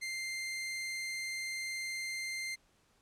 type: tone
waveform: sawtooth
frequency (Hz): 2093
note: C7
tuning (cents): 0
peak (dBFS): -33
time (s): 0.01-2.56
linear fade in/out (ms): 20
effects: pink hiss -70 dBFS RMS until 3.01 s + low-pass 10000 Hz 12 dB/octave